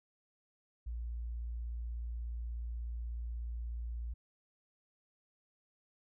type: tone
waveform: sine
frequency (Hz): 58.27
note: A#1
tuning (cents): 0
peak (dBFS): -37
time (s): 0.86-4.14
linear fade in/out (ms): 10
effects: none